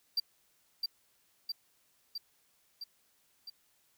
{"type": "tone with echo", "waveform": "triangle", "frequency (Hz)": 4699, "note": "D8", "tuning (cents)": 0, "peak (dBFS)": -26, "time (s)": [0.17, 0.2], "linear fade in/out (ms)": 5, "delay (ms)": 660, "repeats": 5, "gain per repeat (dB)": -3, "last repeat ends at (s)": 3.5, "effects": ["white hiss -71 dBFS RMS until 3.97 s"]}